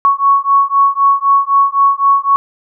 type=beating tone pair; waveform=sine; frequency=1108.7 / 1112.6 Hz; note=C#6 / C#6; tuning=0 / +6 cents; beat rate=3.9 Hz; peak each=-11 dBFS; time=0.05-2.36 s; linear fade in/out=0 ms; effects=none